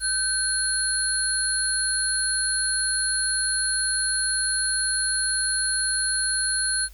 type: tone cluster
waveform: sine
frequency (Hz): 1534 / 4262 / 10040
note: G6 / C8 / D#9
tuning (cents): -38 / +31 / +15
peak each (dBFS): -27 / -28 / -24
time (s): 0-6.89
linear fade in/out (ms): 50
effects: added 50 Hz sine -43 dBFS peak until 6.93 s + white hiss -55 dBFS RMS until 6.93 s